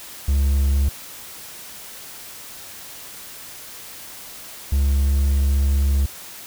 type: tone pair in turn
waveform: triangle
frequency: 69.3 / 69.3 Hz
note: C#2 / C#2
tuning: 0 / 0 cents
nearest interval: unison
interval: 0 cents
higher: neither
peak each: -13 dBFS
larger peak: neither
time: 0.28-0.89 / 4.72-6.06 s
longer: second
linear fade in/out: 5 ms
effects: white hiss -38 dBFS RMS until 6.46 s